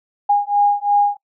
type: beating tone pair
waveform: sine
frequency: 816 / 818.9 Hz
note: G#5 / G#5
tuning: -31 / -25 cents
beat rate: 2.9 Hz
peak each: -16 / -16 dBFS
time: 0.29-1.17 s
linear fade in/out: 10 ms
effects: noise-tail reverb RT60 0.1 s tail -26 dB re dry